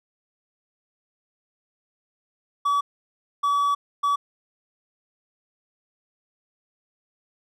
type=tone bursts at uneven times; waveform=triangle; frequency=1142 Hz; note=D6; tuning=49 cents flat; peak=-17 dBFS; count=3; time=2.65-2.81 / 3.43-3.75 / 4.03-4.16 s; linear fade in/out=10 ms; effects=none